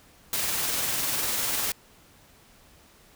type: noise with tremolo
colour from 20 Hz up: white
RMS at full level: -26 dBFS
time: 0.33-1.72 s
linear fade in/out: 2 ms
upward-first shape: triangle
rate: 20 Hz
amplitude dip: 35%
effects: pink hiss -56 dBFS RMS until 3.15 s